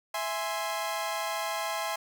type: chord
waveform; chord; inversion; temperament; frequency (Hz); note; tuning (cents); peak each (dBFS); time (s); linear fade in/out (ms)
sawtooth; E augmented; none; equal; 659.3 / 830.6 / 1046.5; E5 / G#5 / B#5; 0 / 0 / 0; -31; 0.14-1.96; 5
effects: none